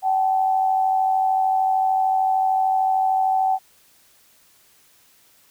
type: tone pair together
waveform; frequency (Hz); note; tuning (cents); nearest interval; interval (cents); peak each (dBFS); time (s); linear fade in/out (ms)
sine; 762 / 855.3; G5 / A5; -49 / -49; major second; 200; -17 / -26; 0.02-3.59; 50
effects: white hiss -56 dBFS RMS until 5.5 s